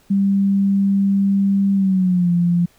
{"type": "tone with pitch glide", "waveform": "sine", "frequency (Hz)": [197.2, 173.67], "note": ["G3", "F3"], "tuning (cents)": [11, -9], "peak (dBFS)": -13, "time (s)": [0.1, 2.66], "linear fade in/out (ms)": 10, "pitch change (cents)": -220, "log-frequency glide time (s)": [1.74, 2.31], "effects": ["pink hiss -55 dBFS RMS until 2.78 s"]}